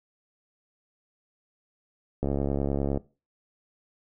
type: click train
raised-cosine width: 2 ms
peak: -14 dBFS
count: 53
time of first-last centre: 2.23-2.974 s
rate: 69.9 Hz
effects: noise-tail reverb RT60 0.3 s tail -19 dB re dry